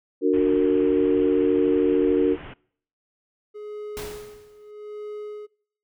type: chord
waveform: sine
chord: D augmented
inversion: none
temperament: just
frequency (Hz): 293.7 / 367.1 / 458.9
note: D4 / F#4 / A#4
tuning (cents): 0 / -14 / -27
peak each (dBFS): -21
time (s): 0.21-2.37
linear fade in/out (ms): 50
type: low-pass noise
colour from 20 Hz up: pink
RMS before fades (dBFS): -40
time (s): 0.33-2.54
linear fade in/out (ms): 10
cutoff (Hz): 3200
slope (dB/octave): 96
type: tone with tremolo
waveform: triangle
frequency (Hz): 420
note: G#4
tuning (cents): +19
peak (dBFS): -29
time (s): 3.54-5.47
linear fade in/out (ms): 20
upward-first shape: sine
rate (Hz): 0.78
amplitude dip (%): 85
type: noise with exponential decay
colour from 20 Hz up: pink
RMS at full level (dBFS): -33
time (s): 3.97-4.71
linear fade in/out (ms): 0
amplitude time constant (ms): 160
effects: noise-tail reverb RT60 0.6 s tail -24 dB re dry